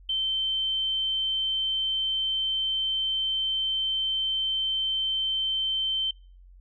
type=tone; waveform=sine; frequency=3100 Hz; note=G7; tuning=20 cents flat; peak=-24 dBFS; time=0.09-6.11 s; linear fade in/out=5 ms; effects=noise-tail reverb RT60 0.4 s tail -25 dB re dry + added 45 Hz sine -48 dBFS peak until 6.6 s